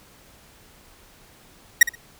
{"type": "tone with echo", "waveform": "45% pulse", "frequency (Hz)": 1889, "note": "A#6", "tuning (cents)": 22, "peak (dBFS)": -7, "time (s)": [1.81, 1.83], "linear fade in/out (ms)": 5, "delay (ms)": 62, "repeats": 2, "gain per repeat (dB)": -15, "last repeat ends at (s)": 1.954, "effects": ["pink hiss -52 dBFS RMS until 2.19 s"]}